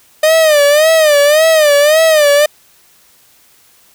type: tone with vibrato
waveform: 45% pulse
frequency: 609 Hz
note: D#5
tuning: 37 cents flat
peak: -6 dBFS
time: 0.23-2.46 s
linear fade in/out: 5 ms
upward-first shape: sine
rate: 1.8 Hz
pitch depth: 110 cents each way
effects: white hiss -48 dBFS RMS until 3.94 s